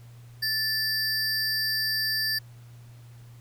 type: tone pair together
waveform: square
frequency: 1760 / 4699 Hz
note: A6 / D8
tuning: 0 / 0 cents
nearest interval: octave + perfect fourth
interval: 1700 cents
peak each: -30 / -27 dBFS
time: 0.42-2.39 s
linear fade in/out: 10 ms
effects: added 119 Hz sine -45 dBFS peak until 3.4 s + pink hiss -59 dBFS RMS until 3.4 s